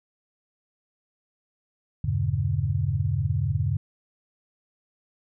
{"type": "chord", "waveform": "sine", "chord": "E diminished seventh", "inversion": "none", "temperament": "just", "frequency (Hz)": [82.41, 98.89, 118.67, 142.4], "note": ["E2", "G2", "Bb2", "Db3"], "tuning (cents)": [0, 16, 31, 47], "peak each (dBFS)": [-30, -26, -29, -27], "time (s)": [2.04, 3.77], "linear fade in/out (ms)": 5, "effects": []}